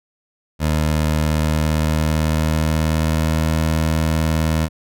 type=tone with pitch glide; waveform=20% pulse; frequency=77.2 to 79.6 Hz; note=D#2 to D#2; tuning=-13 to +40 cents; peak=-11 dBFS; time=0.59-4.69 s; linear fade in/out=50 ms; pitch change=+53 cents; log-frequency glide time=1.28-3.6 s; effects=none